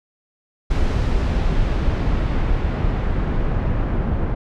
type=noise with low-pass filter sweep; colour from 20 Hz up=brown; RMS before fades=-19 dBFS; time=0.7-4.35 s; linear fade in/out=10 ms; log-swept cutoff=5700 to 1500 Hz; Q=0.72; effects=none